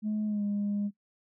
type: tone with pitch glide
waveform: sine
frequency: 212.9 to 204.3 Hz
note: G#3 to G#3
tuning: +43 to -28 cents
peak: -26 dBFS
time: 0.02-0.91 s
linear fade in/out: 50 ms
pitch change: -71 cents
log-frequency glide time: 0.26-0.43 s
effects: noise-tail reverb RT60 0.1 s tail -19 dB re dry + tanh soft clip ceiling -25 dBFS